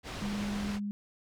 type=low-pass noise; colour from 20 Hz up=pink; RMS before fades=-40 dBFS; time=0.03-0.8 s; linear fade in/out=50 ms; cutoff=5500 Hz; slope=12 dB/octave
type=tone; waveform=sine; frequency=204.5 Hz; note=G#3; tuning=26 cents flat; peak=-32 dBFS; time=0.22-0.91 s; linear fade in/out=0 ms
effects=none